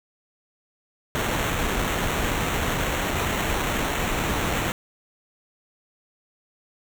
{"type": "noise with sample-and-hold", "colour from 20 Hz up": "pink", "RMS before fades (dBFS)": -25, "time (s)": [1.15, 4.72], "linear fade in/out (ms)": 0, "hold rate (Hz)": 4900, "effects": []}